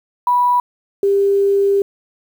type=tone pair in turn; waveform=sine; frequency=980 / 397.8 Hz; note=B5 / G4; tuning=-14 / +25 cents; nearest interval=octave + major third; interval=1561 cents; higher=first; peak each=-11 dBFS; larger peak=neither; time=0.27-0.6 / 1.03-1.82 s; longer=second; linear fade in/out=2 ms; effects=7-bit